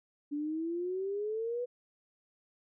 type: exponential sweep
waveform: sine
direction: up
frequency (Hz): 287.2 to 497.4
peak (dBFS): -32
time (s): 0.31-1.66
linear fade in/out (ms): 20
effects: none